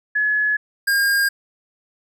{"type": "tone pair in turn", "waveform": ["sine", "square"], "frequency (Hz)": [1700, 1614.9], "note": ["G#6", "G#6"], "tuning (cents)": [40, -49], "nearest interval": "minor second", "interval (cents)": 89, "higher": "first", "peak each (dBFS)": -16, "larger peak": "neither", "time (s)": [[0.15, 0.57], [0.87, 1.29]], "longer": "neither", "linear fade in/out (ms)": 10, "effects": []}